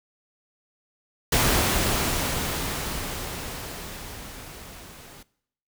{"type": "noise with level ramp", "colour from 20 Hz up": "pink", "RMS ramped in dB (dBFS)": [-20, -46], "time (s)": [1.32, 5.23], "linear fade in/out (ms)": 5, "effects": ["noise-tail reverb RT60 0.7 s tail -21 dB re dry"]}